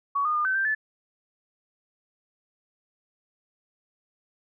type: tone with pitch steps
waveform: sine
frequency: 1125 / 1224 / 1211 / 1532 / 1575 / 1740 Hz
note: C#6 / D#6 / D#6 / G6 / G6 / A6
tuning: +25 / -29 / -47 / -40 / +8 / -20 cents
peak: -22 dBFS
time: 0.15-0.75 s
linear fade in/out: 10 ms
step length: 100 ms
effects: none